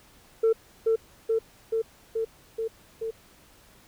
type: tone with echo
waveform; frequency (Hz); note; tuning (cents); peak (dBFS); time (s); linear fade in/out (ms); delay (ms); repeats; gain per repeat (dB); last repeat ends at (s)
sine; 448.7; A4; +34; -16; 0.43-0.53; 10; 430; 6; -2; 3.11
effects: tanh soft clip ceiling -16 dBFS + pink hiss -56 dBFS RMS until 3.87 s